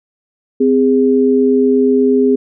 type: tone pair together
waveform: sine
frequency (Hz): 258.3 / 410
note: C4 / G#4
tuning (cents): -22 / -22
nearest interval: minor sixth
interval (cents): 800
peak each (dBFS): -11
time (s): 0.6-2.36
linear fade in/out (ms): 10
effects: none